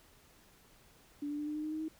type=tone with pitch steps; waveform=sine; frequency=290.1 / 293.6 / 297.2 / 300.9 / 304.5 / 308.2 / 312 / 315.8 Hz; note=D4 / D4 / D4 / D4 / D#4 / D#4 / D#4 / D#4; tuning=-21 / 0 / +21 / +42 / -37 / -16 / +5 / +26 cents; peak=-35 dBFS; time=1.22-1.884 s; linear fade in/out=5 ms; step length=83 ms; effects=pink hiss -63 dBFS RMS until 1.99 s